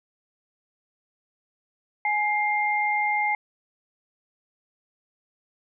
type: tone pair together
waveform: sine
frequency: 837 / 2109 Hz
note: G#5 / C7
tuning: +13 / +13 cents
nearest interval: octave + major third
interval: 1600 cents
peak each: -24 dBFS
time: 2.05-3.35 s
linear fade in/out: 2 ms
effects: none